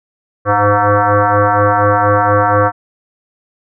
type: tone with frequency modulation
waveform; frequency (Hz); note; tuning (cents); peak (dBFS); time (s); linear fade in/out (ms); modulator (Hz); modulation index
sine; 311.1; D#4; 0; -8; 0.45-2.72; 50; 206; 5.7
effects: none